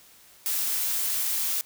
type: noise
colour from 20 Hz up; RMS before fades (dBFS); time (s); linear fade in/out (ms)
blue; -27; 0.46-1.61; 0
effects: white hiss -54 dBFS RMS until 1.65 s